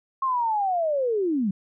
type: linear sweep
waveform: sine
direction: down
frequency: 1083 to 180.7 Hz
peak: -21 dBFS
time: 0.22-1.51 s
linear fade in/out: 5 ms
effects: none